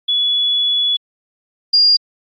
sine tone pair in turn, 3406 / 4817 Hz, G#7 / D8, +43 / +43 cents, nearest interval tritone, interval 600 cents, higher second, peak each -13 / -8 dBFS, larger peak second, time 0.08-0.97 / 1.73-1.97 s, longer first, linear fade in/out 10 ms, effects AAC 48 kbps

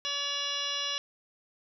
harmonic tone, 570 Hz, C#5, 48 cents sharp, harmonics 1 / 2 / 3 / 4 / 5 / 6 / 7 / 9 / 10, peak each -45 / -41 / -42 / -46 / -34 / -36 / -39 / -40 / -42 dBFS, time 0.05-0.98 s, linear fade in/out 0 ms, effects none

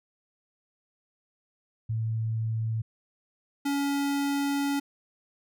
sine / square tone pair in turn, 111.8 / 281.7 Hz, A2 / C#4, +28 / +28 cents, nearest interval octave + major third, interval 1600 cents, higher second, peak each -26 dBFS, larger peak neither, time 1.89-2.82 / 3.65-4.8 s, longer second, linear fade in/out 10 ms, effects none

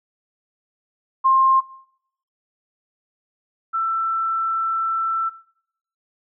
sine tone pair in turn, 1060 / 1334.1 Hz, C6 / E6, +22 / +20 cents, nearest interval major third, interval 398 cents, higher second, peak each -12 / -19 dBFS, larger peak first, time 1.24-1.61 / 3.73-5.3 s, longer second, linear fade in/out 20 ms, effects noise-tail reverb RT60 0.7 s tail -20 dB re dry

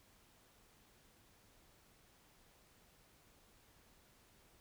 silence, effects pink hiss -68 dBFS RMS until 4.6 s

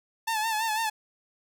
sawtooth tone with vibrato, 880 Hz, A5, in tune, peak -22 dBFS, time 0.27-0.9 s, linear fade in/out 10 ms, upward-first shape sine, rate 6 Hz, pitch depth 62 cents each way, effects none

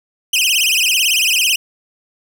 sawtooth tone with vibrato, 2794 Hz, F7, in tune, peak -9 dBFS, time 0.33-1.56 s, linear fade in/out 5 ms, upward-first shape sine, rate 18 Hz, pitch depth 220 cents each way, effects 8-bit

